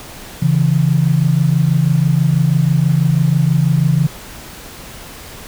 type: tone pair together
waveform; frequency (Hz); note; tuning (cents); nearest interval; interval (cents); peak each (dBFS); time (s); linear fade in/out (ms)
sine; 137.7 / 163.85; C#3 / E3; -11 / -10; minor third; 301; -13; 0.42-4.07; 5
effects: pink hiss -34 dBFS RMS until 5.47 s